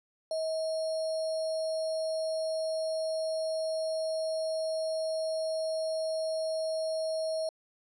sine tone with sample-and-hold, 639 Hz, D#5, 46 cents sharp, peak -29 dBFS, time 0.31-7.49 s, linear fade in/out 2 ms, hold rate 4900 Hz, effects resampled to 24000 Hz

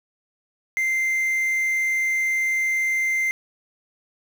triangle tone with quantisation, 2087 Hz, C7, 5 cents flat, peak -18 dBFS, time 0.77-3.31 s, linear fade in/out 0 ms, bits 7, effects none

